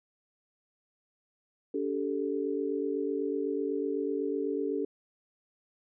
sine chord, D suspended fourth, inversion none, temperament equal with one note detuned, 286.3 / 392 / 440 Hz, D4 / G4 / A4, -44 / 0 / 0 cents, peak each -33 dBFS, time 1.74-4.85 s, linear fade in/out 5 ms, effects none

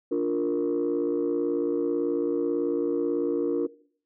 sine chord, Bb major, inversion first, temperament just, 291.4 / 349.6 / 466.2 Hz, D4 / F4 / Bb4, -13 / +2 / 0 cents, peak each -26 dBFS, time 0.11-3.67 s, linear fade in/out 10 ms, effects noise-tail reverb RT60 0.5 s tail -19 dB re dry + tanh soft clip ceiling -18 dBFS

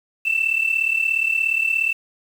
sine tone pair together, 2648 / 2685 Hz, E7 / E7, +7 / +31 cents, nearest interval unison, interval 24 cents, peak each -19 / -20 dBFS, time 0.25-1.93 s, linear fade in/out 10 ms, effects tanh soft clip ceiling -11 dBFS + 7-bit

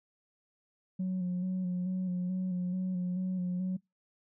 sine tone with vibrato, 182.6 Hz, F#3, 23 cents flat, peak -28 dBFS, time 0.99-3.77 s, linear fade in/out 10 ms, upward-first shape square, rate 2.3 Hz, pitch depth 27 cents each way, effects noise-tail reverb RT60 0.2 s tail -26 dB re dry + tanh soft clip ceiling -28 dBFS

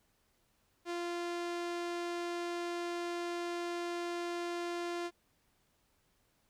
sawtooth tone with low-pass filter, 346.5 Hz, F4, 14 cents flat, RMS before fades -38 dBFS, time 0.85-5.11 s, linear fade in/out 50 ms, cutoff 7500 Hz, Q 0.61, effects pink hiss -74 dBFS RMS until 6.49 s

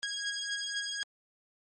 15% pulse beating tone pair, 1641 / 1645 Hz, G#6 / G#6, -21 / -17 cents, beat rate 4 Hz, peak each -30 / -29 dBFS, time 0.03-1.03 s, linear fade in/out 0 ms, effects MP3 32 kbps

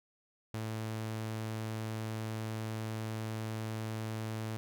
sawtooth tone, 110 Hz, A2, in tune, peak -32 dBFS, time 0.54-4.57 s, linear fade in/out 0 ms, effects none

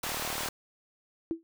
pink high-pass noise, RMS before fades -35 dBFS, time 0.03-0.49 s, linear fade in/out 5 ms, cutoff 670 Hz, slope 24 dB/octave
click train, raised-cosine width 1 ms, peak -24 dBFS, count 18, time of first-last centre 0.04-0.486 s, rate 38.1 Hz
sine tone with exponential decay, 329.6 Hz, E4, in tune, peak -24 dBFS, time 1.31-1.43 s, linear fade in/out 0 ms, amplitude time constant 24 ms
effects none

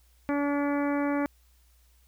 harmonic tone, 286.5 Hz, D4, 43 cents flat, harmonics 1 / 2 / 3 / 4 / 5 / 6 / 7 / 8, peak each -26 / -32 / -36 / -38 / -40 / -42 / -43 / -44 dBFS, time 0.29-1.26 s, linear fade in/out 0 ms, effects added 60 Hz sine -59 dBFS peak until 2.07 s + white hiss -67 dBFS RMS until 2.07 s

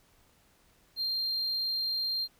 triangle tone, 4186 Hz, C8, in tune, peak -27 dBFS, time 0.96-2.28 s, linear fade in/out 50 ms, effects tanh soft clip ceiling -23 dBFS + pink hiss -65 dBFS RMS until 2.39 s

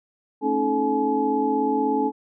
sine tone cluster, 223 / 274.4 / 310.8 / 432 / 850 Hz, A3 / C#4 / D#4 / A4 / G#5, +23 / -17 / -2 / -32 / +40 cents, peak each -31 / -24 / -29 / -25 / -24 dBFS, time 0.41-2.12 s, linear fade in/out 50 ms, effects none

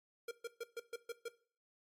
square tone bursts, 466.2 Hz, A#4, in tune, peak -40 dBFS, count 7, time 0.28-1.284 s, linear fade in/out 5 ms, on 32 ms, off 130 ms, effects noise-tail reverb RT60 0.4 s tail -17 dB re dry + MP3 64 kbps

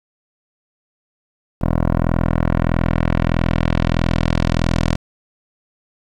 10% pulse tone with low-pass filter sweep, 41.58 Hz, E1, 16 cents sharp, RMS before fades -17 dBFS, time 1.61-4.96 s, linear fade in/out 10 ms, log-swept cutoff 1000 to 6300 Hz, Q 0.93, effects 7-bit

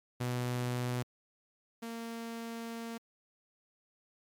sawtooth tone pair in turn, 123.47 / 230.1 Hz, B2 / A#3, 0 / -22 cents, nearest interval major seventh, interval 1078 cents, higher second, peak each -28 / -35 dBFS, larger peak first, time 0.2-1.03 / 1.82-2.98 s, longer second, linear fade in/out 10 ms, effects MP3 96 kbps

